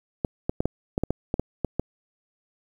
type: clicks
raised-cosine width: 2 ms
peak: -10 dBFS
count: 11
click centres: 0.248 / 0.495 / 0.605 / 0.656 / 0.979 / 1.036 / 1.106 / 1.341 / 1.396 / 1.647 / 1.796 s
effects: 8-bit